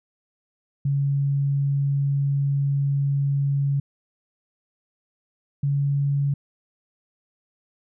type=tone pair in turn; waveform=sine; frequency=140 / 141.06 Hz; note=C#3 / C#3; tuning=+18 / +31 cents; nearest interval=unison; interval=13 cents; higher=second; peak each=-19 dBFS; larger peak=neither; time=0.85-3.8 / 5.63-6.34 s; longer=first; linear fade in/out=5 ms; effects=none